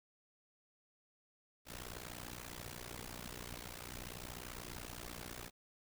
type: noise with amplitude modulation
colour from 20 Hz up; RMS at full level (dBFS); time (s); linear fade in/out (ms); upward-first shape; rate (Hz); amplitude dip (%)
pink; -44; 1.65-5.51; 50; sine; 60.4; 95
effects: none